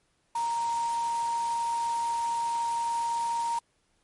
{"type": "tone in noise", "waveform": "sine", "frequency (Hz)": 932.3, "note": "A#5", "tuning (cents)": 0, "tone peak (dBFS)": -26, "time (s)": [0.35, 3.59], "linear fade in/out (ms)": 5, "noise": "white", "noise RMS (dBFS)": -42, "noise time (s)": [0.35, 3.59], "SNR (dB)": 13, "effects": ["pink hiss -71 dBFS RMS until 4.03 s", "MP3 48 kbps"]}